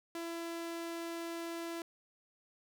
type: tone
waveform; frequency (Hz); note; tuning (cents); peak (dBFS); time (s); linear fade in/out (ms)
sawtooth; 335.5; E4; +31; -35; 0.15-1.82; 2
effects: none